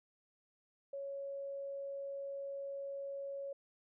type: tone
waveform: sine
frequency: 555 Hz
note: C#5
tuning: 2 cents sharp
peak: -40 dBFS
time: 0.93-3.53 s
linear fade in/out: 5 ms
effects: none